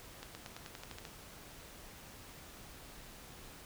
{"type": "accelerating click train", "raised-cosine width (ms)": 0.2, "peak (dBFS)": -28, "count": 10, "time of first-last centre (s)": [0.23, 1.052], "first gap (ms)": 120, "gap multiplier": 0.93, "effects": ["pink hiss -53 dBFS RMS until 3.65 s"]}